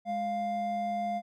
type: tone pair together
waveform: triangle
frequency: 207.7 / 698.5 Hz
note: G#3 / F5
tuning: 0 / 0 cents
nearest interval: octave + major sixth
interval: 2100 cents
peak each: -35 / -28 dBFS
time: 0.05-1.22 s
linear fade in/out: 50 ms
effects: none